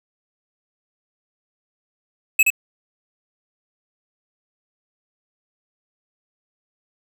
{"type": "tone with echo", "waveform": "square", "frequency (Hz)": 2585, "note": "E7", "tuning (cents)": -34, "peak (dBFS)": -11, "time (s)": [2.39, 2.43], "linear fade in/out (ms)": 5, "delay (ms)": 73, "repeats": 1, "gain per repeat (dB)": -3, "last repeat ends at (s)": 2.503, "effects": []}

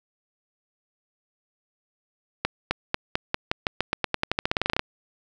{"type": "accelerating click train", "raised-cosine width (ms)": 0.3, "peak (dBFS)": -6, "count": 23, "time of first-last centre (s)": [2.45, 4.794], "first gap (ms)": 260, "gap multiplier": 0.9, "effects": []}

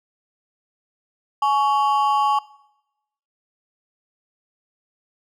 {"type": "ring-modulated tone", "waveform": "triangle", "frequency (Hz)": 980, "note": "B5", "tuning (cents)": -14, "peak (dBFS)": -11, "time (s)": [1.42, 2.39], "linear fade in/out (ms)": 5, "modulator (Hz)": 137, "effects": ["noise-tail reverb RT60 0.9 s tail -20 dB re dry"]}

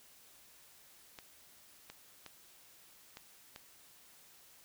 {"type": "clicks", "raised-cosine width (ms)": 0.2, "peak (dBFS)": -30, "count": 5, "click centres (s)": [1.188, 1.9, 2.263, 3.171, 3.561], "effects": ["white hiss -61 dBFS RMS until 4.64 s"]}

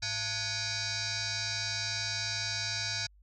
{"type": "tone with frequency modulation", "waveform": "sine", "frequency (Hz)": 106.2, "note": "G#2", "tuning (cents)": 39, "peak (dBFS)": -31, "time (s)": [0.02, 3.07], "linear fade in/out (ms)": 10, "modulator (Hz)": 785, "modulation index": 7.4, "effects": ["added 50 Hz sine -57 dBFS peak until 3.22 s"]}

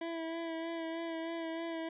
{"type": "tone with vibrato", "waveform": "25% pulse", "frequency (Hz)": 329.6, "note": "E4", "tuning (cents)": 0, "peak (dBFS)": -33, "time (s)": [0.01, 1.89], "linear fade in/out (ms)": 5, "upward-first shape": "sine", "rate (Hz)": 3.2, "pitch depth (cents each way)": 25, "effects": ["resampled to 8000 Hz"]}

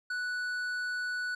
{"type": "tone with tanh clipping", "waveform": "sine", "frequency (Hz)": 1480, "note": "F#6", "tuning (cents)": 0, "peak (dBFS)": -33, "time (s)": [0.1, 1.35], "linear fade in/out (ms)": 5, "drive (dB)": 9, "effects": []}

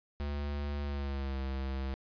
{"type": "tone with pitch glide", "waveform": "square", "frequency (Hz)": [72.1, 66.88], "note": ["D2", "C2"], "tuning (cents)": [-31, 39], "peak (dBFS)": -34, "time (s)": [0.2, 1.94], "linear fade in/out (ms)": 0, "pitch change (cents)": -130, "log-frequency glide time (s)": [0.82, 1.38], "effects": ["resampled to 11025 Hz"]}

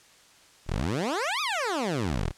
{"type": "exponential two-way sweep", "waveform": "15% pulse", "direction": "up then down", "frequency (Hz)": [31.04, 1292, 31.04], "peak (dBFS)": -20, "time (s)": [0.66, 2.33], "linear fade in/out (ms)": 50, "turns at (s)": 1.41, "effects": ["white hiss -56 dBFS RMS until 2.37 s", "low-pass 8000 Hz 12 dB/octave"]}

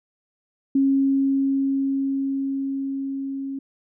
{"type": "tone with level ramp", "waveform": "sine", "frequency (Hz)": 272.4, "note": "C#4", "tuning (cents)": -30, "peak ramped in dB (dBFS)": [-15, -27], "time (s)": [0.75, 3.59], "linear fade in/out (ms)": 5, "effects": []}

